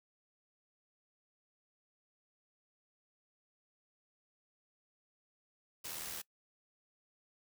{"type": "noise with amplitude modulation", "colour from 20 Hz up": "white", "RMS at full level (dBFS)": -41, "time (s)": [5.84, 6.22], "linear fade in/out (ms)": 10, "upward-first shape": "sine", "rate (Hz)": 78.6, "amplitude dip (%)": 50, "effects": ["noise-tail reverb RT60 0.1 s tail -22 dB re dry"]}